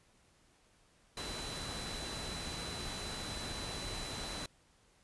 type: tone in noise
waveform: sine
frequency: 3997 Hz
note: B7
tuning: 20 cents sharp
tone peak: -45 dBFS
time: 1.17-4.46 s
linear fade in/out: 2 ms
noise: pink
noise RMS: -42 dBFS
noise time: 1.17-4.46 s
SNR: -6 dB
effects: pink hiss -68 dBFS RMS until 5.03 s + resampled to 24000 Hz